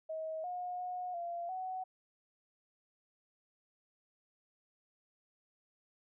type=tone with pitch steps; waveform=sine; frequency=636 / 720 / 725 / 689 / 747 Hz; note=D#5 / F#5 / F#5 / F5 / F#5; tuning=+38 / -47 / -35 / -24 / +16 cents; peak=-37 dBFS; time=0.09-1.84 s; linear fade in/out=10 ms; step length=350 ms; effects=none